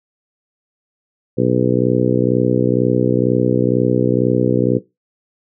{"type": "harmonic tone", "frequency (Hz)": 62.1, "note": "B1", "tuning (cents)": 10, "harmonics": [2, 3, 4, 5, 6, 7, 8], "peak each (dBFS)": [-20, -20, -20, -20, -20, -20, -20], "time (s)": [1.37, 4.79], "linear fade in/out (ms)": 20, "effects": ["noise-tail reverb RT60 0.2 s tail -18 dB re dry"]}